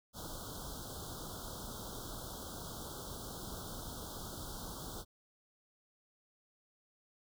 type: band-stop noise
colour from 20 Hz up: pink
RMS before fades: -45 dBFS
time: 0.13-5.05 s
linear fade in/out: 50 ms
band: 1500 to 3200 Hz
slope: 96 dB/octave
effects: none